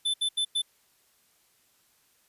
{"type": "tone bursts at uneven times", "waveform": "square", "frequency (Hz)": 3520, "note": "A7", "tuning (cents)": 0, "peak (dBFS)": -25, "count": 4, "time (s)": [[0.05, 0.14], [0.21, 0.29], [0.37, 0.45], [0.55, 0.62]], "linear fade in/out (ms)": 10, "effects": ["white hiss -66 dBFS RMS until 2.28 s", "resampled to 32000 Hz"]}